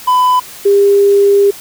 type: tone pair in turn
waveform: triangle / sine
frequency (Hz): 1002 / 401.3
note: B5 / G4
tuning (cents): +25 / +41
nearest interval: octave + major third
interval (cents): 1584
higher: first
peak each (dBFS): -5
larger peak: neither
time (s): 0.07-0.4 / 0.65-1.51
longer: second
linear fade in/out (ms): 10
effects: white hiss -32 dBFS RMS until 1.6 s